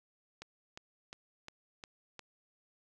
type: click train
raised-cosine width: 0.2 ms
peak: -28 dBFS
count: 6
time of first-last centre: 0.42-2.193 s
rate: 2.82 Hz
effects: none